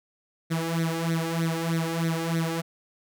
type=tone with flanger; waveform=sawtooth; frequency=164.81 Hz; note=E3; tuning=in tune; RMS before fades=-27 dBFS; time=0.5-2.62 s; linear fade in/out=20 ms; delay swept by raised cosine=0.5 to 2.5 ms; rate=3.2 Hz; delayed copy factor=+0.8; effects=none